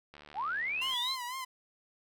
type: click train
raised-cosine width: 0.3 ms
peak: -34 dBFS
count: 60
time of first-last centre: 0.14-0.938 s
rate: 73.9 Hz
type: linear sweep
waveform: sine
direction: up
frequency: 684 to 4278 Hz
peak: -31 dBFS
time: 0.34-1.17 s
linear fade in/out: 50 ms
type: tone with vibrato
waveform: sawtooth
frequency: 1011 Hz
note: B5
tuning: 40 cents sharp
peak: -33 dBFS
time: 0.81-1.45 s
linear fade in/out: 10 ms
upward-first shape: sine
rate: 4 Hz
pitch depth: 88 cents each way
effects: none